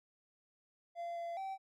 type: tone with pitch steps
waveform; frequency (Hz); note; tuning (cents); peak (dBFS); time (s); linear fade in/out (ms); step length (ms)
triangle; 686 / 682 / 772; F5 / F5 / G5; -31 / -41 / -27; -37; 0.95-1.58; 50; 210
effects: none